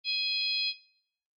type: harmonic tone with a mistuned harmonic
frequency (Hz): 830.6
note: G#5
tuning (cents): 0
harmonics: 3 / 4 / 5 / 6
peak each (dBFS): -33 / -33 / -30 / -34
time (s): 0.04-0.74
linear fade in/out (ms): 50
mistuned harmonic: 3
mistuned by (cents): +18
effects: noise-tail reverb RT60 0.6 s tail -17 dB re dry + Opus 32 kbps